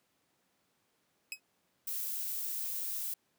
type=tone with exponential decay; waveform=sawtooth; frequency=2548 Hz; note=D#7; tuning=41 cents sharp; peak=-30 dBFS; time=1.32-1.4 s; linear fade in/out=1 ms; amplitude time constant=16 ms
type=noise; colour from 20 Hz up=violet; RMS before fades=-37 dBFS; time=1.87-3.14 s; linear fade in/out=5 ms
effects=pink hiss -75 dBFS RMS until 3.38 s + high-pass 150 Hz 12 dB/octave